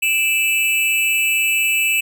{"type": "tone with amplitude modulation", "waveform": "square", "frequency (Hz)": 2637, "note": "E7", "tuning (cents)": 0, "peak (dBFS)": -12, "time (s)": [0.02, 2.01], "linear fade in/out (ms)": 10, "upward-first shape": "sine", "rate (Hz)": 276, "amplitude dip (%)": 80, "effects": []}